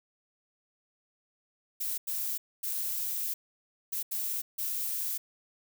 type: noise bursts at uneven times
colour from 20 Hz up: violet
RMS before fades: -33 dBFS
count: 6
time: 1.8-1.98 / 2.07-2.38 / 2.63-3.34 / 3.92-4.03 / 4.11-4.42 / 4.58-5.18 s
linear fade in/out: 10 ms
effects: none